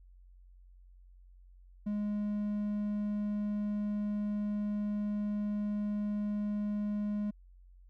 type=tone; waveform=triangle; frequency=207.7 Hz; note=G#3; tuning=in tune; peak=-29 dBFS; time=1.86-7.31 s; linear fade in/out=10 ms; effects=added 45 Hz sine -54 dBFS peak until 7.89 s